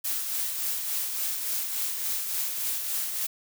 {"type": "noise with tremolo", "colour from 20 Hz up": "blue", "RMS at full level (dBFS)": -28, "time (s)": [0.04, 3.27], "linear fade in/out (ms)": 10, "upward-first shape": "triangle", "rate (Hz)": 3.5, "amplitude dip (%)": 45, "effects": []}